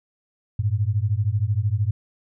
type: beating tone pair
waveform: sine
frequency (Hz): 98 / 111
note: G2 / A2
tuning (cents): 0 / +16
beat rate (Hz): 13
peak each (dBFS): -22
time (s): 0.59-1.91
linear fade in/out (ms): 5
effects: none